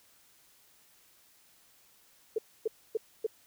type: tone bursts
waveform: sine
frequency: 441.3 Hz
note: A4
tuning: 5 cents sharp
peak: -26 dBFS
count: 4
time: 2.36-3.266 s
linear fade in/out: 5 ms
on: 24 ms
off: 270 ms
effects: white hiss -63 dBFS RMS until 3.46 s